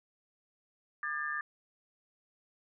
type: tone cluster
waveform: sine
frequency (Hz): 1203 / 1631 / 1778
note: D6 / G#6 / A6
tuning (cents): +41 / -32 / +18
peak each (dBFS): -38 / -39 / -36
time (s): 1.03-1.41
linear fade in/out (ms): 2
effects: none